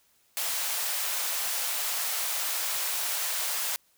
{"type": "high-pass noise", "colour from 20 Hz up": "white", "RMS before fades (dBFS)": -30, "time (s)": [0.37, 3.76], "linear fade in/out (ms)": 0, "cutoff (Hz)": 560, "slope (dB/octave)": 24, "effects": ["white hiss -66 dBFS RMS until 3.97 s"]}